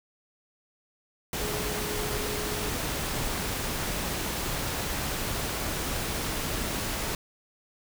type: tone in noise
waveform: sine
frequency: 420 Hz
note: G#4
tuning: 19 cents sharp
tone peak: -36 dBFS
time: 1.41-2.69 s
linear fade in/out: 2 ms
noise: pink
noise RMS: -31 dBFS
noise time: 1.33-7.15 s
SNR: -8 dB
effects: none